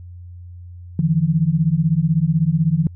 sine beating tone pair, 152.5 / 168.5 Hz, D#3 / E3, -34 / +38 cents, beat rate 16 Hz, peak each -17 dBFS, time 0.99-2.87 s, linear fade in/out 2 ms, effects added 88 Hz sine -34 dBFS peak until 2.95 s

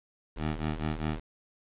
15% pulse ring-modulated tone, 77.78 Hz, D#2, in tune, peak -21 dBFS, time 0.36-1.2 s, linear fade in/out 10 ms, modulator 36.4 Hz, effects resampled to 8000 Hz + 9-bit

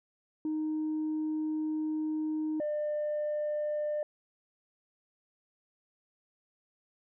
sine tone pair in turn, 310 / 598.9 Hz, D#4 / D5, -6 / +34 cents, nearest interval major seventh, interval 1140 cents, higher second, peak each -28 dBFS, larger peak neither, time 0.45-2.6 / 2.6-4.03 s, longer first, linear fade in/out 2 ms, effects tanh soft clip ceiling -27 dBFS

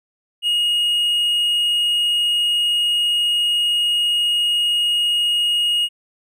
triangle tone, 2873 Hz, F7, 48 cents sharp, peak -14 dBFS, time 0.42-5.89 s, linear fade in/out 50 ms, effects none

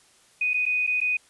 sine tone with dropouts, 2489 Hz, D#7, in tune, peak -21 dBFS, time 0.41-1.17 s, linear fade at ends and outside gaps 5 ms, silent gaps 0.535-0.541 / 0.655-0.662 / 0.867-0.874 / 1.004-1.013 s, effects white hiss -58 dBFS RMS until 1.29 s + resampled to 24000 Hz

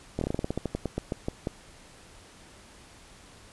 slowing click train, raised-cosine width 2 ms, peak -15 dBFS, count 17, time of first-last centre 0.19-1.472 s, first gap 23 ms, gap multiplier 1.15, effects pink hiss -52 dBFS RMS until 3.52 s + resampled to 24000 Hz

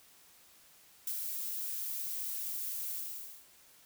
violet noise with ADSR envelope, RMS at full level -35 dBFS, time 1.07-3.46 s, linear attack 4 ms, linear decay 61 ms, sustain -3 dB, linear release 550 ms, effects white hiss -61 dBFS RMS until 3.85 s

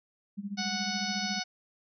sine tone with tremolo, 201.3 Hz, G3, 46 cents sharp, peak -31 dBFS, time 0.37-1.4 s, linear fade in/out 20 ms, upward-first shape sine, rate 14 Hz, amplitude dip 85%
harmonic tone, 738 Hz, F#5, 5 cents flat, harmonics 1 / 2 / 3 / 4 / 5 / 6 / 7 / 8, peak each -38 / -39 / -39 / -43 / -41 / -38 / -38 / -42 dBFS, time 0.57-1.44 s, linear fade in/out 20 ms
effects none

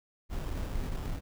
brown noise with sample-and-hold, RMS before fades -34 dBFS, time 0.29-1.21 s, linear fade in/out 50 ms, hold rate 2100 Hz, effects none

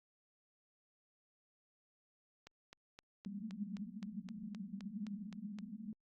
click train, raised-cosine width 0.2 ms, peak -35 dBFS, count 13, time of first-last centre 2.47-5.587 s, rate 3.85 Hz
white band-pass noise, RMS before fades -46 dBFS, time 3.26-5.93 s, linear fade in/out 2 ms, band 190 to 220 Hz, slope 96 dB/octave
effects Opus 48 kbps

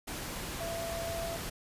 sine tone in noise, 670 Hz, E5, 28 cents sharp, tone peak -36 dBFS, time 0.6-1.37 s, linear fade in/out 10 ms, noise pink, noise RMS -39 dBFS, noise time 0.07-1.5 s, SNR 0 dB, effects resampled to 32000 Hz

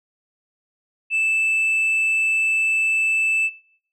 sine tone, 2636 Hz, E7, 1 cent flat, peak -15 dBFS, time 1.1-3.5 s, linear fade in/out 50 ms, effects noise-tail reverb RT60 0.6 s tail -20 dB re dry + tanh soft clip ceiling -16 dBFS

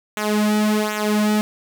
sawtooth tone with flanger, 211.8 Hz, G#3, 34 cents sharp, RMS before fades -19 dBFS, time 0.17-1.41 s, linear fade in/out 0 ms, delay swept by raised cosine 0.2 to 2.9 ms, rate 1.3 Hz, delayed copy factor -0.8, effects none

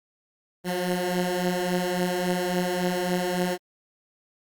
15% pulse beating tone pair, 177.1 / 180.7 Hz, F3 / F#3, +24 / -41 cents, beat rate 3.6 Hz, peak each -23 / -19 dBFS, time 0.64-3.58 s, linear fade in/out 50 ms, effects Opus 32 kbps

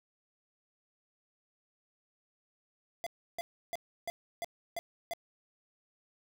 square tone bursts, 683 Hz, F5, 39 cents flat, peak -35 dBFS, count 7, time 3.04-5.135 s, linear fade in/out 0 ms, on 25 ms, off 320 ms, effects none

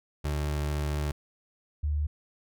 30% pulse / sine tone pair in turn, 74 / 74.37 Hz, D2 / D2, +14 / +22 cents, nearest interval unison, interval 8 cents, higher second, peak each -25 dBFS, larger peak neither, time 0.24-1.12 / 1.83-2.07 s, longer first, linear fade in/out 10 ms, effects none

